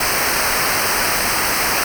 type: noise with comb filter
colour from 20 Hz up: pink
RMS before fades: -18 dBFS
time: 0-1.84 s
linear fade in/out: 5 ms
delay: 0.28 ms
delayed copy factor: -0.8
effects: none